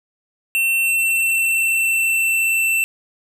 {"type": "tone with pitch glide", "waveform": "square", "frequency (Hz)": [2700, 2678], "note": ["E7", "E7"], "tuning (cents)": [41, 27], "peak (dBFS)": -16, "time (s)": [0.55, 2.84], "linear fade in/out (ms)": 0, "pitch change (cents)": -14, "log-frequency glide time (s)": [0.81, 2.66], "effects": []}